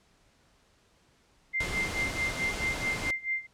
sine tone with tremolo, 2093 Hz, C7, in tune, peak -26 dBFS, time 1.53-3.47 s, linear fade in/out 20 ms, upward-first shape sine, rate 4.6 Hz, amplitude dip 90%
pink noise, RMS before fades -35 dBFS, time 1.6-3.11 s, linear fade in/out 5 ms
effects pink hiss -65 dBFS RMS until 3.53 s + low-pass 8000 Hz 12 dB/octave

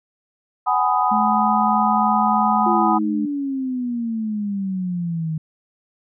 sine chord, G# minor seventh, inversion third, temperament just, 747.5 / 830.6 / 996.7 / 1245.9 Hz, F#5 / G#5 / B5 / D#6, +17 / 0 / +16 / +2 cents, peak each -21 dBFS, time 0.66-2.99 s, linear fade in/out 20 ms
sine tone, 214.6 Hz, A3, 43 cents flat, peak -21 dBFS, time 1.11-3.26 s, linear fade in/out 10 ms
sine exponential sweep, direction down, 350 to 155.56 Hz, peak -21 dBFS, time 2.66-5.38 s, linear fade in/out 5 ms
effects none

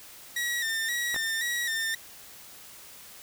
sawtooth tone with vibrato, 1858 Hz, A#6, 6 cents flat, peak -24 dBFS, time 0.36-1.95 s, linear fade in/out 5 ms, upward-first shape square, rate 1.9 Hz, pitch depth 53 cents each way
clicks, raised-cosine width 0.5 ms, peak -21 dBFS, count 2, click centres 1.144 / 1.162 s
effects white hiss -48 dBFS RMS until 3.22 s

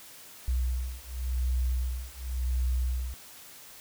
sine beating tone pair, 62 / 62.91 Hz, B1 / B1, +7 / +33 cents, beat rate 0.91 Hz, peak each -30 dBFS, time 0.48-3.14 s, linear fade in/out 0 ms, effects white hiss -49 dBFS RMS until 3.8 s

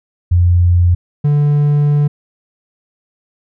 sine / triangle tone pair in turn, 87.9 / 146.33 Hz, F2 / D3, +12 / -6 cents, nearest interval major sixth, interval 882 cents, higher second, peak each -7 dBFS, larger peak neither, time 0.31-0.95 / 1.24-2.08 s, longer second, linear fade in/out 10 ms, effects none

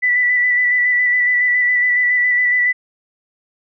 sine tone with vibrato, 1975.5 Hz, B6, in tune, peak -12 dBFS, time 0.02-2.73 s, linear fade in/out 20 ms, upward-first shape square, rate 7.2 Hz, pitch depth 17 cents each way, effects none

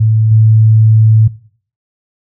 sine tone with level steps, 110 Hz, A2, in tune, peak -6 / -3 dBFS, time 0-1.28 s, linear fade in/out 10 ms, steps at 0.31 s, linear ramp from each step 5 ms, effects noise-tail reverb RT60 0.5 s tail -19 dB re dry

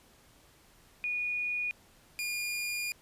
sine / sawtooth tone pair in turn, 2454 / 2424 Hz, D#7 / D#7, -25 / -46 cents, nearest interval unison, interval 21 cents, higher first, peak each -30 / -29 dBFS, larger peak second, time 1.04-1.71 / 2.19-2.92 s, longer second, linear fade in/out 0 ms, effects pink hiss -61 dBFS RMS until 3.01 s + resampled to 32000 Hz

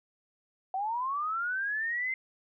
sine linear sweep, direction up, 740 to 2093 Hz, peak -29 dBFS, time 0.74-2.14 s, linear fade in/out 2 ms, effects none

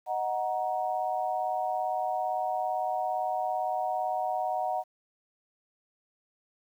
sine chord, D# minor, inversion none, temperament equal with one note detuned, 622.3 / 740 / 938.8 Hz, D#5 / F#5 / A#5, 0 / 0 / +12 cents, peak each -34 / -29 / -35 dBFS, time 0.06-4.84 s, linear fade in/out 50 ms, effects 10-bit

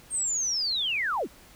sine linear sweep, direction down, 8640 to 129.8 Hz, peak -25 dBFS, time 0.1-1.28 s, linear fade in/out 50 ms, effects pink hiss -53 dBFS RMS until 1.55 s

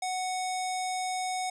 square tone with low-pass filter, 740 Hz, F#5, in tune, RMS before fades -32 dBFS, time 0.02-1.5 s, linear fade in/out 5 ms, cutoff 8100 Hz, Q 2.6, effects none

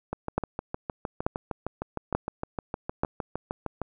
two click trains, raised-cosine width 1 ms, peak -10 / -16 dBFS, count 4 / 25, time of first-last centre 0.38-3.035 / 0.13-3.817 s, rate 1.13 / 6.51 Hz, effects none

